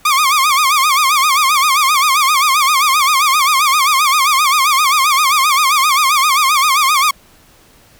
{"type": "tone with vibrato", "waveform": "sawtooth", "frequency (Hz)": 1147, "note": "D6", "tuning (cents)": -41, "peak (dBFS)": -6, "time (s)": [0.05, 7.11], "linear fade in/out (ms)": 5, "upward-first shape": "sine", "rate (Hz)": 7.6, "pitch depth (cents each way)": 150, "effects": ["pink hiss -47 dBFS RMS until 7.99 s"]}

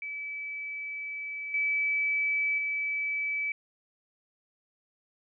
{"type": "tone with level steps", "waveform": "sine", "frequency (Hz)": 2300, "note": "D7", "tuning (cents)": -37, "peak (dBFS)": [-34, -25, -28], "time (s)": [0.02, 3.52], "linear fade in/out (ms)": 2, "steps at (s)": [1.54, 2.58], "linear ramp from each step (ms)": 2, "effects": []}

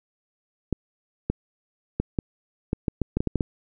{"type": "clicks", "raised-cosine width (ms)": 3, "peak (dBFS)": -10, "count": 12, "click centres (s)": [0.727, 1.3, 2, 2.188, 2.731, 2.882, 3.017, 3.17, 3.205, 3.273, 3.357, 3.408], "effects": []}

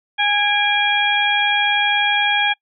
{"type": "harmonic tone with a mistuned harmonic", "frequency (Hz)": 824, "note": "G#5", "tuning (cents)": -14, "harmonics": [1, 2, 3, 4], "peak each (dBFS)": [-20, -20, -20, -20], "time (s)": [0.18, 2.54], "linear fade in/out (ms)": 20, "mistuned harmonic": 3, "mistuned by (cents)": -62, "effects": ["noise-tail reverb RT60 0.1 s tail -26 dB re dry"]}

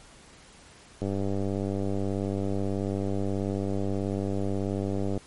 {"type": "click train", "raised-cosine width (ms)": 2, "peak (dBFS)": -17, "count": 410, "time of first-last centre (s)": [1.02, 5.177], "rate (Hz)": 98.4, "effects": ["pink hiss -52 dBFS RMS until 5.26 s", "MP3 48 kbps"]}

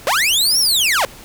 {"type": "linear two-way sweep", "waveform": "sawtooth", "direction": "up then down", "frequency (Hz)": [469.6, 5700, 469.6], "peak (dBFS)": -10, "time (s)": [0.07, 1.05], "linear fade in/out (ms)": 0, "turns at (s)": 0.59, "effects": ["pink hiss -39 dBFS RMS until 1.24 s"]}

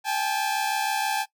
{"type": "tone pair together", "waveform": "sawtooth", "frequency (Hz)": [794, 860.2], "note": ["G5", "A5"], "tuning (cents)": [22, -39], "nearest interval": "minor second", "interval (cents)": 139, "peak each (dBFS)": -23, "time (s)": [0.04, 1.26], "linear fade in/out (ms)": 50, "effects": ["noise-tail reverb RT60 0.1 s tail -20 dB re dry"]}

